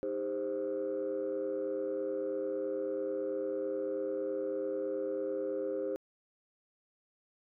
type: chord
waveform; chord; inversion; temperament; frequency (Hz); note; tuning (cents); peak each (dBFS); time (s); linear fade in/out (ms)
sine; C minor; first; equal with one note detuned; 311.1 / 400.2 / 523.3; Eb4 / G4 / C5; 0 / +36 / 0; -39 / -35 / -34; 0.03-5.96; 0
effects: tanh soft clip ceiling -27 dBFS